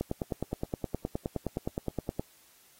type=click train; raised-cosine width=2 ms; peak=-17 dBFS; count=22; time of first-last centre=0.01-2.195 s; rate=9.61 Hz; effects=white hiss -61 dBFS RMS until 2.79 s + AAC 48 kbps